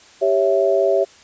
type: chord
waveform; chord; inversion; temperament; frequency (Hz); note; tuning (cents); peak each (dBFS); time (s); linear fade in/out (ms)
sine; C# diminished; second; equal with one note detuned; 393.4 / 554.4 / 659.3; G4 / C#5 / E5; +6 / 0 / 0; -18; 0.21-1.05; 20
effects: white hiss -47 dBFS RMS until 1.23 s + resampled to 16000 Hz